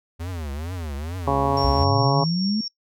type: tone with vibrato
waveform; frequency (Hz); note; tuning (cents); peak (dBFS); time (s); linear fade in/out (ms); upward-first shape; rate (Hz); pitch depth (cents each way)
square; 80; D#2; +49; -29; 0.19-1.85; 20; triangle; 2.3; 290
type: harmonic tone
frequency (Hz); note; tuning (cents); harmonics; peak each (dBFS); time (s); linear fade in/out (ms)
138.59; C#3; 0; 1 / 2 / 3 / 4 / 5 / 6 / 7 / 8; -27 / -27 / -27 / -27 / -27 / -27 / -27 / -27; 1.27-2.24; 5
type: tone with tremolo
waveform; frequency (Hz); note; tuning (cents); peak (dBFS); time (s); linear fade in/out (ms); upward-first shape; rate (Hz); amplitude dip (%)
sine; 5510; F8; -24; -27; 1.57-2.68; 2; triangle; 4.8; 35
type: linear sweep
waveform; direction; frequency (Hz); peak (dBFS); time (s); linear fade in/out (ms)
sine; up; 56.1 to 221.1; -20; 1.64-2.61; 5
effects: noise-tail reverb RT60 0.1 s tail -20 dB re dry